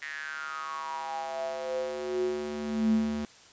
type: tone with high-pass filter sweep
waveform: square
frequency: 73.9 Hz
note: D2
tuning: 11 cents sharp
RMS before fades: -32 dBFS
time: 0.02-3.25 s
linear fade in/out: 0 ms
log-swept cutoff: 1900 to 170 Hz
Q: 8.7
effects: white hiss -54 dBFS RMS until 3.52 s + resampled to 16000 Hz